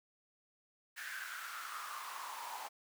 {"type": "noise with high-pass filter sweep", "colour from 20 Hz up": "pink", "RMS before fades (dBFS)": -45, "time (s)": [0.96, 2.69], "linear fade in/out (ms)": 20, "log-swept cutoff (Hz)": [1700, 840], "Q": 6.2, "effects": []}